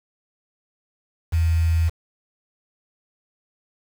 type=tone with quantisation; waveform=sine; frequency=82.3 Hz; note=E2; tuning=2 cents flat; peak=-16 dBFS; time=1.32-1.9 s; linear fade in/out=20 ms; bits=6; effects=none